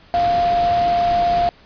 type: tone in noise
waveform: sine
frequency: 698.5 Hz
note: F5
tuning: in tune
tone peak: -14 dBFS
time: 0.14-1.49 s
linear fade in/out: 0 ms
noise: pink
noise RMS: -28 dBFS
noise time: 0.14-1.49 s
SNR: +11 dB
effects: pink hiss -49 dBFS RMS until 1.65 s + resampled to 11025 Hz